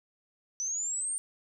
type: linear sweep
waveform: sine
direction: up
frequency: 5920 to 8940 Hz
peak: -30 dBFS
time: 0.6-1.18 s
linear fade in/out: 0 ms
effects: none